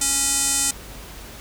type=tone with band-pass filter; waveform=square; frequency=277.2 Hz; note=C#4; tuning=in tune; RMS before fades=-21 dBFS; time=0.01-0.71 s; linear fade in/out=5 ms; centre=8000 Hz; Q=3.3; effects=added 50 Hz sine -41 dBFS peak until 1.4 s + pink hiss -40 dBFS RMS until 1.4 s